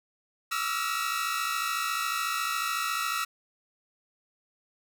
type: tone cluster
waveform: sawtooth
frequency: 1151 / 1288 / 1342 / 1414 / 1908 Hz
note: D6 / E6 / E6 / F6 / A#6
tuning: -35 / -41 / +31 / +21 / +40 cents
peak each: -35 / -29 / -28 / -35 / -34 dBFS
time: 0.51-3.25 s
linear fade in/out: 10 ms
effects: none